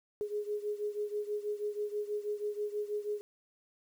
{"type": "beating tone pair", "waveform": "sine", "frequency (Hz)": [415.3, 421.5], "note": ["G#4", "G#4"], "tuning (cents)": [0, 26], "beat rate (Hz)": 6.2, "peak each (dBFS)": [-35, -38], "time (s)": [0.21, 3.21], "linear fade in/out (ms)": 0, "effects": ["10-bit"]}